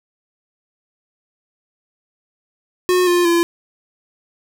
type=tone with pitch steps; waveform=square; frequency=363 / 351.9 / 341 Hz; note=F#4 / F4 / F4; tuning=-33 / +13 / -41 cents; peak=-13 dBFS; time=2.89-3.43 s; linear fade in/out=0 ms; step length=180 ms; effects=none

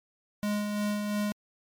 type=tone with tremolo; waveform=square; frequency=207.7 Hz; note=G#3; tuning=in tune; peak=-27 dBFS; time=0.43-1.32 s; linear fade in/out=0 ms; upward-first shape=sine; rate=2.9 Hz; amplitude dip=35%; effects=MP3 96 kbps

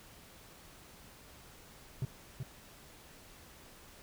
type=tone with echo; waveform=triangle; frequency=128.9 Hz; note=C3; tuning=26 cents flat; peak=-29 dBFS; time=2.02-2.05 s; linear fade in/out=2 ms; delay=380 ms; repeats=1; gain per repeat=-5 dB; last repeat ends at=2.43 s; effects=pink hiss -56 dBFS RMS until 4.02 s

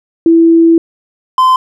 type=tone pair in turn; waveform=sine / triangle; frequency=331.2 / 1030.5 Hz; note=E4 / C6; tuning=+8 / -27 cents; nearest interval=octave + minor sixth; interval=1965 cents; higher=second; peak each=-3 dBFS; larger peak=neither; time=0.26-0.78 / 1.38-1.56 s; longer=first; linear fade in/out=2 ms; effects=none

